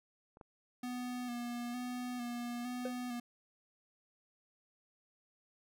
clicks, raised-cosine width 1 ms, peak -43 / -37 dBFS, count 2, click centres 0.371 / 0.412 s
square tone with vibrato, 243.9 Hz, B3, 21 cents flat, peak -39 dBFS, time 0.83-3.2 s, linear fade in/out 5 ms, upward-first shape square, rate 1.1 Hz, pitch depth 27 cents each way
triangle tone with exponential decay, 510 Hz, C5, 44 cents flat, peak -31 dBFS, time 2.85-2.95 s, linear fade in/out 5 ms, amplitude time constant 20 ms
effects none

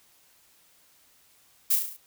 violet noise with echo, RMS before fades -22 dBFS, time 1.7-1.76 s, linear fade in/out 10 ms, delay 35 ms, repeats 6, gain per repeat -4 dB, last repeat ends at 1.97 s, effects white hiss -61 dBFS RMS until 2.06 s

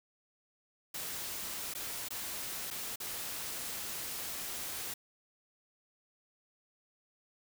white noise with dropouts, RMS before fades -40 dBFS, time 0.94-4.94 s, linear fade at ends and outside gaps 5 ms, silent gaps 1.738-1.749 / 2.086-2.105 / 2.704-2.709 / 2.959-3.001 s, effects none

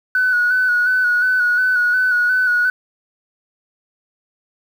sine tone with vibrato, 1481 Hz, F#6, 1 cent sharp, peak -12 dBFS, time 0.15-2.7 s, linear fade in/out 2 ms, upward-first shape square, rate 2.8 Hz, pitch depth 29 cents each way, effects tanh soft clip ceiling -8 dBFS + 7-bit

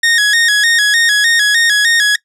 sawtooth tone with vibrato, 1760 Hz, A6, in tune, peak -5 dBFS, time 0.03-2.16 s, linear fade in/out 5 ms, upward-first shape square, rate 3.3 Hz, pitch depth 85 cents each way, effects noise-tail reverb RT60 0.1 s tail -22 dB re dry + low-pass 9000 Hz 12 dB/octave

